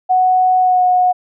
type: tone with pitch glide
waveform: sine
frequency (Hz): 740 to 729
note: F#5 to F#5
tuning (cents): 0 to -26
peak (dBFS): -9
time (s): 0.09-1.13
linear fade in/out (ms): 20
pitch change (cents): -26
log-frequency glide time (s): 0.59-0.83
effects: none